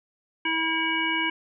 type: harmonic tone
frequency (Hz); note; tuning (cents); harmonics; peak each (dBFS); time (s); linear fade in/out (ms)
323.9; E4; -30; 1 / 3 / 5 / 7 / 9; -31 / -30 / -30 / -27 / -30; 0.45-1.3; 5
effects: none